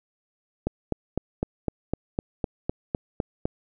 click train, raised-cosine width 2 ms, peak -11 dBFS, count 12, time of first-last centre 0.67-3.455 s, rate 3.95 Hz, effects none

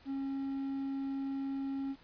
triangle tone with quantisation, 272.6 Hz, C#4, 29 cents flat, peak -32 dBFS, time 0.05-1.96 s, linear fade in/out 50 ms, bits 10, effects pink hiss -61 dBFS RMS until 2.03 s + resampled to 11025 Hz

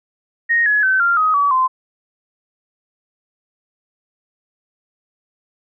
sine tone with pitch steps, 1864.7 / 1690.3 / 1532.2 / 1388.9 / 1259 / 1141.2 / 1034.5 Hz, A#6 / G#6 / G6 / F6 / D#6 / C#6 / C6, 0 / +30 / -40 / -10 / +20 / +50 / -20 cents, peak -12 dBFS, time 0.49-1.68 s, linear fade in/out 20 ms, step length 170 ms, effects none

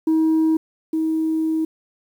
sine tone pair in turn, 318.6 / 318.6 Hz, D#4 / D#4, +41 / +41 cents, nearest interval unison, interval 0 cents, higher neither, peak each -12 / -17 dBFS, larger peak first, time 0.07-0.57 / 0.93-1.65 s, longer second, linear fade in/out 5 ms, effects tanh soft clip ceiling -13 dBFS + 8-bit

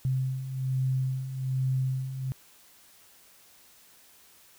sine beating tone pair, 130 / 131.2 Hz, C3 / C3, -11 / +5 cents, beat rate 1.2 Hz, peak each -33 / -27 dBFS, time 0.05-2.32 s, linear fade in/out 0 ms, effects white hiss -57 dBFS RMS until 4.58 s

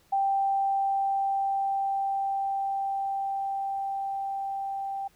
sine tone with level ramp, 785 Hz, G5, 2 cents sharp, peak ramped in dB -22 to -30 dBFS, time 0.12-5.08 s, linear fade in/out 10 ms, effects pink hiss -63 dBFS RMS until 5.15 s

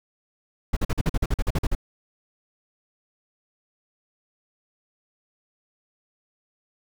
brown noise bursts, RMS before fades -21 dBFS, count 13, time 0.73-1.751 s, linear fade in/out 5 ms, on 37 ms, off 45 ms, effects none

